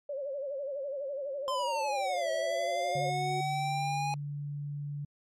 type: tone with vibrato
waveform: sine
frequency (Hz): 556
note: C#5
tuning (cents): +5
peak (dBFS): -33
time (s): 0.09-3.1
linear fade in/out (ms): 5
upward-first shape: sine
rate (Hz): 12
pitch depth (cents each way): 93
type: tone with exponential growth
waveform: sine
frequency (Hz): 367.5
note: F#4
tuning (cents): -12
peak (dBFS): -35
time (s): 0.6-3.41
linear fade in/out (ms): 5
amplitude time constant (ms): 610
type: linear two-way sweep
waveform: square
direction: down then up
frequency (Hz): 1046.5 to 643 to 828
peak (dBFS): -31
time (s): 1.48-4.14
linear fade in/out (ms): 0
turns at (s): 2.3
type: tone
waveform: sine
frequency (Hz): 144.7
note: D3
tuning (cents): -25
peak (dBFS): -34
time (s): 2.95-5.05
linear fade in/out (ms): 5
effects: low-pass 8000 Hz 12 dB/octave + MP3 64 kbps